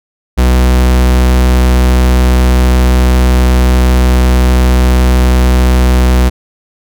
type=tone; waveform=45% pulse; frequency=62.7 Hz; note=B1; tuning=27 cents sharp; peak=-5 dBFS; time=0.37-6.3 s; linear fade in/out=20 ms; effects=none